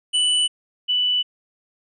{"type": "tone pair in turn", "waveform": ["square", "sine"], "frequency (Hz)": [2974, 2974], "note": ["F#7", "F#7"], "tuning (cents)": [8, 8], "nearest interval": "unison", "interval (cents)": 0, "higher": "neither", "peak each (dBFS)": -17, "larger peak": "neither", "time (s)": [[0.13, 0.48], [0.88, 1.23]], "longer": "neither", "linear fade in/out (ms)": 20, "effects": ["resampled to 24000 Hz"]}